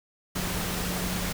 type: tone in noise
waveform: sine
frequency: 180.4 Hz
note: F#3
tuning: 44 cents flat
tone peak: -33 dBFS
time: 0.35-1.33 s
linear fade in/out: 10 ms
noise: pink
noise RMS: -31 dBFS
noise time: 0.35-1.33 s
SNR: -5 dB
effects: none